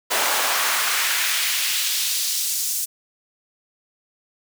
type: noise with high-pass filter sweep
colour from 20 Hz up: pink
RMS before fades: -22 dBFS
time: 0.1-2.86 s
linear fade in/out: 20 ms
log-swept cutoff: 680 to 7400 Hz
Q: 1.1
effects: none